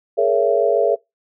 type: chord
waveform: sine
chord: A# half-diminished seventh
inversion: third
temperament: just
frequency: 419.5 / 466.2 / 559.4 / 671.3 Hz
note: G#4 / A#4 / C#5 / E5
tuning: +17 / 0 / +16 / +31 cents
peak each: -19 dBFS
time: 0.17-0.96 s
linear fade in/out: 20 ms
effects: noise-tail reverb RT60 0.2 s tail -24 dB re dry